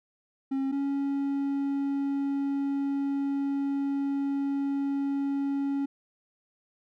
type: tone pair in turn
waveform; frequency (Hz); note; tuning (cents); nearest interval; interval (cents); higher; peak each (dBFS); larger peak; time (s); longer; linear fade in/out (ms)
triangle; 269.9 / 278.3; C#4 / C#4; -46 / +7; minor second; 53; second; -24 / -24; neither; 0.51-0.72 / 0.72-5.86; second; 10
effects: none